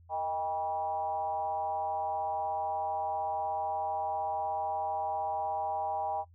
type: tone with frequency modulation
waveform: sine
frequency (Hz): 798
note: G5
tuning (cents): +31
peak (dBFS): -30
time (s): 0.09-6.25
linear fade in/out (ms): 50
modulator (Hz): 171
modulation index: 0.88
effects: noise-tail reverb RT60 0.1 s tail -22 dB re dry + added 85 Hz sine -55 dBFS peak until 6.34 s